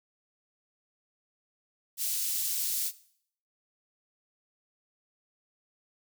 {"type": "high-pass noise", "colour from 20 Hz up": "white", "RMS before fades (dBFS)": -31, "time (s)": [1.97, 2.92], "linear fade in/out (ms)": 50, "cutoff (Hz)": 4700, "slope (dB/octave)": 12, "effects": ["noise-tail reverb RT60 0.6 s tail -17 dB re dry"]}